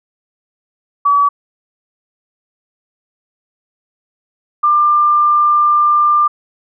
sine tone pair in turn, 1143 / 1192.8 Hz, D6 / D6, -47 / +27 cents, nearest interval minor second, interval 74 cents, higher second, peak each -8 dBFS, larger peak neither, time 1.05-1.29 / 4.63-6.28 s, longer second, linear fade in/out 10 ms, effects none

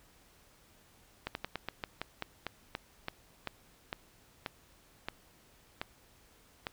slowing click train, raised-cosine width 0.3 ms, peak -19 dBFS, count 17, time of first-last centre 1.27-6.669 s, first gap 81 ms, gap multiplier 1.17, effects pink hiss -63 dBFS RMS until 6.72 s

